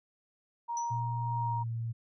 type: tone with tremolo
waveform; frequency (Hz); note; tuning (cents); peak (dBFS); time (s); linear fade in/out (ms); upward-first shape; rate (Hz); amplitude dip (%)
sine; 940; A#5; +14; -31; 0.68-1.64; 20; sine; 1.6; 40
type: tone with exponential decay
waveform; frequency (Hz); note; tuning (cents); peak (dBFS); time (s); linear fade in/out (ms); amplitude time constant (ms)
sine; 5920; F#8; 0; -35; 0.77-1; 1; 48
type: tone with pitch glide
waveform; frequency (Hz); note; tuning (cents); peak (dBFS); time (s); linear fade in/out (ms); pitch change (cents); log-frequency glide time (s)
sine; 118.4 to 115.16; A#2 to A#2; +27 to -21; -32; 0.9-1.93; 20; -48; 1.38-1.54
effects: none